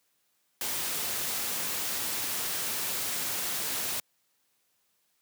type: noise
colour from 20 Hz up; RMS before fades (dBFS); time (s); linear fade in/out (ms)
white; -32; 0.61-4; 2
effects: white hiss -73 dBFS RMS until 5.21 s + high-pass 100 Hz 12 dB/octave